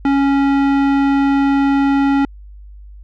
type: tone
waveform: square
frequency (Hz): 277.2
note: C#4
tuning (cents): 0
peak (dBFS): -12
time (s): 0.05-2.25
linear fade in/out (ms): 2
effects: added 50 Hz sine -34 dBFS peak until 3.03 s + low-pass 2000 Hz 12 dB/octave